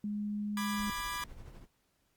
sine tone, 207.7 Hz, G#3, in tune, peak -33 dBFS, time 0.04-0.9 s, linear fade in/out 2 ms
sawtooth chord, G# diminished, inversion first, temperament equal with one note detuned, 987.8 / 1187.6 / 1661.2 Hz, B5 / D6 / G#6, 0 / +19 / 0 cents, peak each -36 / -36 / -38 dBFS, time 0.57-1.24 s, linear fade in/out 2 ms
brown noise with tremolo, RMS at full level -46 dBFS, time 0.71-1.67 s, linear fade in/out 50 ms, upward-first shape triangle, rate 12 Hz, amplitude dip 60%
effects pink hiss -75 dBFS RMS until 2.16 s + Opus 48 kbps

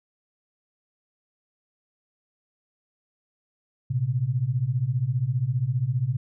sine beating tone pair, 116.5 / 131.5 Hz, A#2 / C3, -1 / +9 cents, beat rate 15 Hz, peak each -26 / -24 dBFS, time 3.9-6.17 s, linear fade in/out 10 ms, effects none

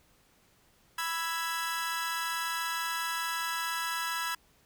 sawtooth chord, E major, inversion second, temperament equal with one note detuned, 987.8 / 1323.9 / 1661.2 Hz, B5 / E6 / G#6, 0 / +7 / 0 cents, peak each -32 dBFS, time 0.98-4.35 s, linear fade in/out 5 ms, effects pink hiss -65 dBFS RMS until 4.65 s

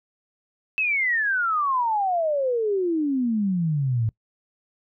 sine exponential sweep, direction down, 2648 to 107.5 Hz, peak -20 dBFS, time 0.78-4.09 s, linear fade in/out 0 ms, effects noise-tail reverb RT60 0.1 s tail -23 dB re dry

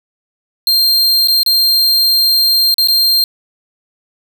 45% pulse tone with dropouts, 4186 Hz, C8, in tune, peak -8 dBFS, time 0.67-3.24 s, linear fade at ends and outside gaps 1 ms, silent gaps 1.274-1.283 / 1.432-1.462 / 2.742-2.782 / 2.874-2.884 s, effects none

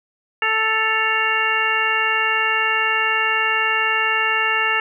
harmonic tone with a mistuned harmonic, 440 Hz, A4, in tune, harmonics 1 / 2 / 3 / 4 / 5 / 6, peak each -30 / -26 / -23 / -21 / -24 / -22 dBFS, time 0.42-4.8 s, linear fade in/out 2 ms, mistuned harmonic 6, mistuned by +87 cents, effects none

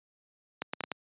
clicks, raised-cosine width 0.3 ms, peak -16 dBFS, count 5, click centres 0.62 / 0.735 / 0.807 / 0.838 / 0.917 s, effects high-pass 150 Hz 12 dB/octave + resampled to 8000 Hz

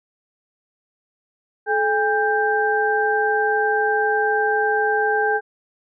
sine tone cluster, 430.7 / 811 / 1572 Hz, A4 / G#5 / G6, -37 / -41 / +4 cents, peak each -21 dBFS, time 1.66-5.41 s, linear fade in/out 50 ms, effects none

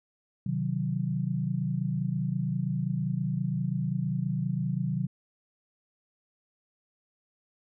sine chord, C diminished, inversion none, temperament equal with one note detuned, 129.83 / 155.56 / 185 Hz, C3 / Eb3 / Gb3, -13 / 0 / 0 cents, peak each -31 dBFS, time 0.46-5.07 s, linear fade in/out 5 ms, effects none

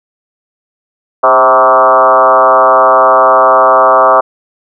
sine tone with frequency modulation, 900 Hz, A5, 39 cents sharp, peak -3 dBFS, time 1.23-4.21 s, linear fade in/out 10 ms, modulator 124 Hz, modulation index 3.1, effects none

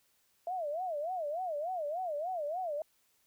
sine tone with vibrato, 659.3 Hz, E5, in tune, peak -33 dBFS, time 0.47-2.82 s, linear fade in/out 2 ms, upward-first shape sine, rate 3.4 Hz, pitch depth 230 cents each way, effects white hiss -72 dBFS RMS until 3.26 s

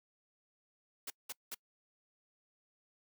white noise bursts, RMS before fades -42 dBFS, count 3, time 1.07-1.546 s, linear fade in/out 5 ms, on 32 ms, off 190 ms, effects noise-tail reverb RT60 0.1 s tail -26 dB re dry + high-pass 200 Hz 12 dB/octave

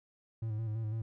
triangle tone with vibrato, 110 Hz, A2, in tune, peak -31 dBFS, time 0.42-1.02 s, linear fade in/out 5 ms, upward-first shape square, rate 6 Hz, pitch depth 42 cents each way, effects none

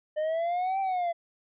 triangle exponential two-way sweep, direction up then down, 605 to 784 to 673 Hz, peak -24 dBFS, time 0.16-1.13 s, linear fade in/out 20 ms, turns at 0.8 s, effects resampled to 8000 Hz

